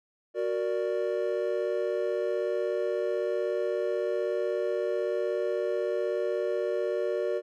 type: chord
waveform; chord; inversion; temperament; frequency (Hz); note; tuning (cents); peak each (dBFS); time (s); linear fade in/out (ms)
triangle; Gb augmented; none; equal; 370 / 466.2 / 587.3; Gb4 / Bb4 / D5; 0 / 0 / 0; -29; 0.34-7.42; 50
effects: none